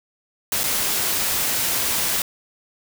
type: noise with dropouts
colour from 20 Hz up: white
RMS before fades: -22 dBFS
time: 0.52-2.22 s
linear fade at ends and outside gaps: 1 ms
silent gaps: 0.634-0.639 s
effects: none